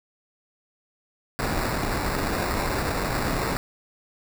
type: noise with sample-and-hold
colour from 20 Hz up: pink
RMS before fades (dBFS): -26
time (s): 1.39-3.57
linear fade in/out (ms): 0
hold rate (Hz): 3150
effects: none